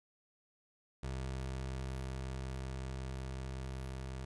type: tone with level ramp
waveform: 25% pulse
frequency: 65.41 Hz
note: C2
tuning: in tune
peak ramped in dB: -34 to -37 dBFS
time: 1.03-4.25 s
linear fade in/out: 5 ms
effects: resampled to 22050 Hz + 11-bit